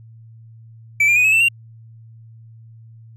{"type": "tone with pitch steps", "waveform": "triangle", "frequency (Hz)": [2312, 2396, 2484, 2574, 2668, 2765], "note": ["D7", "D7", "D#7", "E7", "E7", "F7"], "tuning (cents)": [-28, 34, -3, -42, 20, -18], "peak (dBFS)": -10, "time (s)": [1, 1.486], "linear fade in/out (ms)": 5, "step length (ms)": 81, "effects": ["added 113 Hz sine -40 dBFS peak until 3.16 s"]}